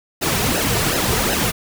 pink noise with flanger, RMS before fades -19 dBFS, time 0.21-1.52 s, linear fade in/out 20 ms, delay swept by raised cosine 0.86 to 3.66 ms, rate 2.7 Hz, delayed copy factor -0.7, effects none

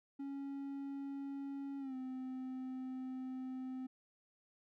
triangle tone with pitch glide, 277.2 to 258.6 Hz, C#4 to C4, 0 to -20 cents, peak -39 dBFS, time 0.19-3.87 s, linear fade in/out 10 ms, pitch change -120 cents, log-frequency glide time 1.79-1.95 s, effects none

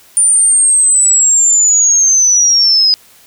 sine linear sweep, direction down, 9260 to 4987 Hz, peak -6 dBFS, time 0.17-2.94 s, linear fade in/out 0 ms, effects white hiss -44 dBFS RMS until 3.26 s

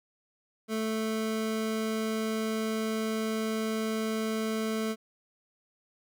25% pulse tone, 220 Hz, A3, in tune, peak -25 dBFS, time 0.68-4.96 s, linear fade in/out 50 ms, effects none

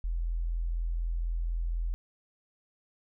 sine tone, 42.04 Hz, E1, 35 cents sharp, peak -28 dBFS, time 0.04-1.94 s, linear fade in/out 0 ms, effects none

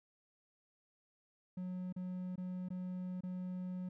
triangle tone with dropouts, 182.5 Hz, F#3, 24 cents flat, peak -37 dBFS, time 1.57-3.89 s, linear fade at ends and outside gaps 5 ms, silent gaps 1.926-1.962 / 2.358-2.378 / 2.687-2.703 / 3.208-3.234 s, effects none

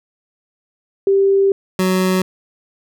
sine / 25% pulse tone pair in turn, 392.4 / 186.05 Hz, G4 / F#3, +2 / +10 cents, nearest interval octave + minor second, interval 1292 cents, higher first, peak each -10 dBFS, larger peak neither, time 1.07-1.52 / 1.79-2.22 s, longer first, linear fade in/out 2 ms, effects none

